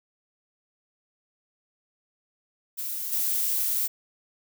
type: noise with level steps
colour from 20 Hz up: violet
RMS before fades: -32 / -26 dBFS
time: 2.77-3.88 s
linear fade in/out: 20 ms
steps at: 3.12 s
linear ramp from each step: 10 ms
effects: none